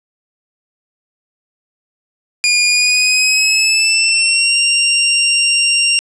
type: tone with pitch glide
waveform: 20% pulse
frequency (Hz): 2430 to 2775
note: D#7 to F7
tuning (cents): -42 to -12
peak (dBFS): -5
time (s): 2.44-5.99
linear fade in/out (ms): 0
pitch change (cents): +230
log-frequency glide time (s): 2.66-4.58
effects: resampled to 22050 Hz + 7-bit